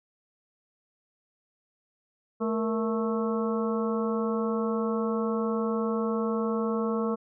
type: harmonic tone with a mistuned harmonic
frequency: 219.9 Hz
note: A3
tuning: 1 cent flat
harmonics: 1 / 2 / 3 / 4 / 5 / 6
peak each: -28 / -29 / -38 / -42 / -36 / -39 dBFS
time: 2.4-7.16 s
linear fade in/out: 20 ms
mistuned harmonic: 2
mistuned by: +91 cents
effects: none